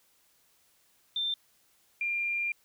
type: tone pair in turn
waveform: sine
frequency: 3577 / 2393 Hz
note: A7 / D7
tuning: +28 / +32 cents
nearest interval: perfect fifth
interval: 696 cents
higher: first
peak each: -28 dBFS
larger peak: neither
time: 1.16-1.34 / 2.01-2.52 s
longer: second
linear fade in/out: 2 ms
effects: white hiss -67 dBFS RMS until 2.64 s